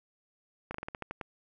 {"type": "slowing click train", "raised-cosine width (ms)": 0.5, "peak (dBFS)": -22, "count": 9, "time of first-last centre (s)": [0.71, 1.212], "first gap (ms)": 34, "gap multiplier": 1.17, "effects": []}